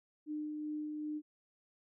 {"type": "tone with tremolo", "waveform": "sine", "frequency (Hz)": 302.4, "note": "D#4", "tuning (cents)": -49, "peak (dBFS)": -36, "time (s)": [0.26, 1.22], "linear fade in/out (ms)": 50, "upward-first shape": "sine", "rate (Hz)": 2.6, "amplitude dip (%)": 25, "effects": []}